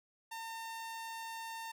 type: tone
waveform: sawtooth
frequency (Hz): 907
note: A#5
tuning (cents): -48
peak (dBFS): -38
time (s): 0.31-1.72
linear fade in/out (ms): 10
effects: none